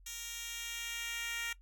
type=tone with high-pass filter sweep; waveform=10% pulse; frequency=466.2 Hz; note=A#4; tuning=in tune; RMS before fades=-41 dBFS; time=0.06-1.53 s; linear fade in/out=5 ms; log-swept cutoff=4500 to 2000 Hz; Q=1.2; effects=noise-tail reverb RT60 0.1 s tail -19 dB re dry + added 44 Hz sine -56 dBFS peak until 1.61 s